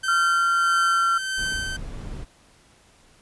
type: tone with tremolo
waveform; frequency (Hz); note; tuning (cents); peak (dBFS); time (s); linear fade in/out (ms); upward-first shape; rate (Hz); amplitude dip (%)
sawtooth; 1545; G6; -26; -20; 0.03-1.77; 10; sine; 1.6; 45
type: tone with pitch glide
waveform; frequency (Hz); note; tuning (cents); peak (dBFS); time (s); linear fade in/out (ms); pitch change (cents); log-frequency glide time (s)
sine; 1378 to 1366.9; F6 to F6; -24 to -38; -18; 0.08-1.18; 5; -14; 0.62-0.93
type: noise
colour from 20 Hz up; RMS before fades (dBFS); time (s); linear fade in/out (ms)
brown; -34; 1.37-2.25; 20
effects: pink hiss -56 dBFS RMS until 3.21 s + resampled to 24000 Hz